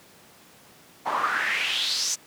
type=noise with band-pass filter sweep; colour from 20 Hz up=pink; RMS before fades=-26 dBFS; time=1.05-2.16 s; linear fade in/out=20 ms; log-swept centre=860 to 6700 Hz; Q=4.8; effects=pink hiss -52 dBFS RMS until 2.26 s + high-pass 150 Hz 12 dB/octave